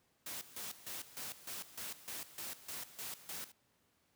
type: noise with tremolo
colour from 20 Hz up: white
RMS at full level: -44 dBFS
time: 0.26-3.52 s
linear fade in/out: 5 ms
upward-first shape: square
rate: 3.3 Hz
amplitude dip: 80%
effects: pink hiss -75 dBFS RMS until 4.15 s + high-pass 80 Hz 12 dB/octave